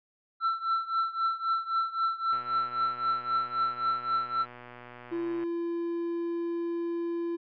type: tone with tremolo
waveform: triangle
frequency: 1339 Hz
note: E6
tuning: 27 cents sharp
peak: -21 dBFS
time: 0.4-4.46 s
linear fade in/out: 50 ms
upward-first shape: triangle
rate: 3.8 Hz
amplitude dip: 90%
type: click train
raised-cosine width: 0.5 ms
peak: -31 dBFS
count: 380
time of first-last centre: 2.33-5.437 s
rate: 122 Hz
type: tone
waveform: triangle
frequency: 340 Hz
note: F4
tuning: 46 cents flat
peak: -27 dBFS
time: 5.11-7.37 s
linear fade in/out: 20 ms
effects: resampled to 11025 Hz